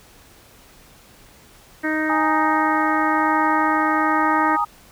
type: harmonic tone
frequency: 311.1 Hz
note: D#4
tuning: in tune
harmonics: 1 / 2 / 3 / 4 / 5 / 6 / 7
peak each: -22 / -29 / -33 / -33 / -27 / -26 / -34 dBFS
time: 1.83-4.57 s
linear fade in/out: 20 ms
type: chord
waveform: sine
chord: Ab suspended second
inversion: none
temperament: equal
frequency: 830.6 / 932.3 / 1244.5 Hz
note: Ab5 / Bb5 / Eb6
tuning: 0 / 0 / 0 cents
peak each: -24 / -23 / -20 dBFS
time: 2.09-4.65 s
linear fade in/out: 10 ms
effects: pink hiss -49 dBFS RMS until 4.91 s